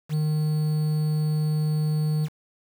triangle tone with quantisation, 153.3 Hz, D#3, 25 cents flat, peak -19 dBFS, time 0.09-2.29 s, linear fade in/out 50 ms, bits 7, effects none

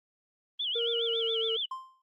sine tone with vibrato, 3199 Hz, G7, 34 cents sharp, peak -29 dBFS, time 0.59-1.66 s, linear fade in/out 10 ms, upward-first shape sine, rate 7.2 Hz, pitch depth 180 cents each way
triangle tone with pitch glide, 466.2 to 449.5 Hz, A#4 to A4, 0 to +37 cents, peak -28 dBFS, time 0.75-1.57 s, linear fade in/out 10 ms, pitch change -63 cents, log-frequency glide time 0.93-1.41 s
triangle tone with exponential decay, 1046.5 Hz, C6, in tune, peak -30 dBFS, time 1.71-2.02 s, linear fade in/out 5 ms, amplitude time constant 66 ms
effects noise-tail reverb RT60 0.1 s tail -25 dB re dry + Opus 32 kbps

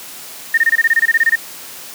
sine tone bursts, 1824 Hz, A#6, 38 cents flat, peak -8 dBFS, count 14, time 0.54-1.356 s, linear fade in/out 5 ms, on 36 ms, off 24 ms, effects white hiss -33 dBFS RMS until 1.94 s + high-pass 150 Hz 12 dB/octave

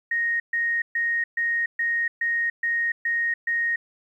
sine tone bursts, 1864.7 Hz, A#6, in tune, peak -21 dBFS, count 9, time 0.11-3.76 s, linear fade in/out 5 ms, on 290 ms, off 130 ms, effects 10-bit

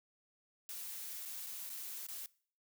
blue noise with dropouts, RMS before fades -45 dBFS, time 0.69-2.26 s, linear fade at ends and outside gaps 1 ms, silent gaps 1.253-1.257 / 1.464-1.467 / 1.695-1.7 / 2.067-2.086 s, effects noise-tail reverb RT60 0.5 s tail -22 dB re dry

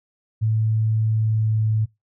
sine tone with pitch glide, 110 to 109.18 Hz, A2 to A2, 0 to -13 cents, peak -17 dBFS, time 0.41-1.86 s, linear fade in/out 20 ms, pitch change -13 cents, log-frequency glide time 1.08-1.65 s, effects noise-tail reverb RT60 0.2 s tail -23 dB re dry

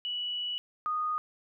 sine tone pair in turn, 2945 / 1235.9 Hz, F#7 / D#6, -9 / -12 cents, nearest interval octave + minor third, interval 1503 cents, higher first, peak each -31 / -28 dBFS, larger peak second, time 0.05-0.58 / 0.86-1.18 s, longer first, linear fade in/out 0 ms, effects none

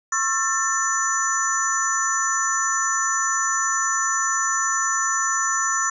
sine tone cluster, 1088 / 1339 / 1776 / 6040 / 6950 Hz, C#6 / E6 / A6 / F#8 / A8, -33 / +27 / +16 / +35 / -22 cents, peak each -26 dBFS, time 0.12-5.9 s, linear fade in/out 5 ms, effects none

